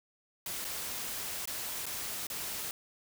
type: noise with dropouts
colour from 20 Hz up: white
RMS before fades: -38 dBFS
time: 0.46-2.71 s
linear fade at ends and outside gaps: 2 ms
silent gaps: 0.645-0.649 / 1.456-1.474 / 1.857-1.864 / 2.269-2.3 s
effects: none